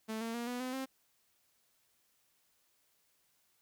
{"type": "tone with pitch steps", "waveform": "sawtooth", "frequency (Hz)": [220, 228.3, 236.9, 245.8, 255.1, 264.7], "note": ["A3", "A#3", "A#3", "B3", "C4", "C4"], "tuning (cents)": [0, -36, 28, -8, -44, 20], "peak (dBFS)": -33, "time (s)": [0.08, 0.86], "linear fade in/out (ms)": 20, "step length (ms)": 130, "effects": ["white hiss -74 dBFS RMS until 3.61 s"]}